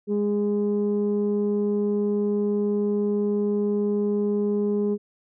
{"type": "tone pair together", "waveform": "sine", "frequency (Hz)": [206.1, 412.2], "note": ["G#3", "G#4"], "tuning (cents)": [-13, -13], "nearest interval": "octave", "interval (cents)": 1200, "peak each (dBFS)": -22, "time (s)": [0.07, 4.98], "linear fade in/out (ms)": 50, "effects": ["tanh soft clip ceiling -16 dBFS"]}